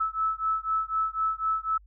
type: beating tone pair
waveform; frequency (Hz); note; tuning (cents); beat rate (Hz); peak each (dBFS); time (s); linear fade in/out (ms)
sine; 1304 / 1308; E6 / E6; -19 / -14; 4; -28; 0-1.78; 10
effects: added 50 Hz sine -51 dBFS peak until 1.86 s